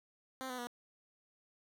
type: tone with pitch steps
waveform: 10% pulse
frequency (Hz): 261.6 / 251.5 / 241.8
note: C4 / B3 / B3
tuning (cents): 0 / +32 / -36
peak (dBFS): -32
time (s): 0.41-0.671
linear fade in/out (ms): 0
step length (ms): 87
effects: none